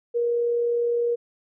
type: tone with amplitude modulation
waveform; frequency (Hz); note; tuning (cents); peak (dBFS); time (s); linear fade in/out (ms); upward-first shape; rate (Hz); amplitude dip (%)
sine; 474.2; A#4; +30; -19; 0.14-1.16; 20; sine; 39.9; 25
effects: none